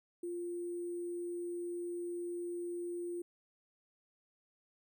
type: tone with sample-and-hold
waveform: sine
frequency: 349.1 Hz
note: F4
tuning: 1 cent flat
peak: -37 dBFS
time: 0.23-3.22 s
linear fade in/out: 5 ms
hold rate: 8820 Hz
effects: none